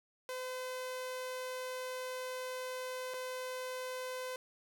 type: tone with dropouts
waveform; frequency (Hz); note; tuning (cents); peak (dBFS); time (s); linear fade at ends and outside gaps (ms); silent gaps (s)
sawtooth; 510; C5; -44; -35; 0.29-4.36; 1; 3.138-3.141
effects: none